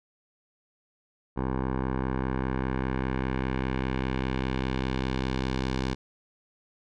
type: tone with low-pass filter sweep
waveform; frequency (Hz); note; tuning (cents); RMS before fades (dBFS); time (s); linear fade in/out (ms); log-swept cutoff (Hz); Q
10% pulse; 65; C2; -11; -29; 1.36-5.95; 20; 1100 to 4900; 1.2
effects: none